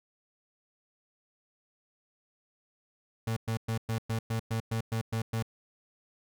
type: tone bursts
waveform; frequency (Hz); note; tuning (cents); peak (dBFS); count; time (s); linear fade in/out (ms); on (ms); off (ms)
35% pulse; 112.6; A2; +40; -27; 11; 3.27-5.426; 5; 96; 110
effects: none